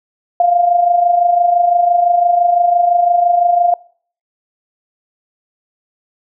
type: tone with amplitude modulation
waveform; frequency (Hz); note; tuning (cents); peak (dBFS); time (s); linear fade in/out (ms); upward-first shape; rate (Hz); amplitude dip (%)
sine; 700; F5; +4; -6; 0.4-3.74; 2; sine; 25.9; 60
effects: noise-tail reverb RT60 0.5 s tail -23 dB re dry